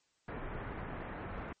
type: low-pass noise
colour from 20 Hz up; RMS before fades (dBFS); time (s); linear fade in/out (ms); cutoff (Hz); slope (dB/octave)
pink; -42; 0.28-1.53; 5; 2000; 24
effects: white hiss -75 dBFS RMS until 1.6 s + MP3 32 kbps